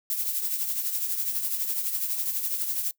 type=noise with tremolo; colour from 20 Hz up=violet; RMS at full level=-26 dBFS; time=0.1-2.91 s; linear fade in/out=0 ms; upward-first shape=triangle; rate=12 Hz; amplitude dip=60%; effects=noise-tail reverb RT60 0.1 s tail -22 dB re dry